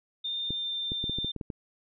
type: tone with pitch glide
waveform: sine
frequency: 3617 to 3590 Hz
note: A7 to A7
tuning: +47 to +34 cents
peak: -30 dBFS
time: 0.24-1.32 s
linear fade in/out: 10 ms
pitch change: -13 cents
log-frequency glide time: 0.41-0.71 s
type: clicks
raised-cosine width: 3 ms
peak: -22 dBFS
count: 9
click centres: 0.506 / 0.919 / 1.041 / 1.096 / 1.186 / 1.246 / 1.363 / 1.412 / 1.502 s
effects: none